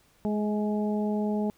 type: harmonic tone with a mistuned harmonic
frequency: 209.9 Hz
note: G#3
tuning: 19 cents sharp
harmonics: 1 / 2 / 3 / 4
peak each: -26 / -32 / -36 / -38 dBFS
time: 0.25-1.5 s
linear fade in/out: 0 ms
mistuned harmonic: 3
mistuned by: +16 cents
effects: pink hiss -63 dBFS RMS until 1.57 s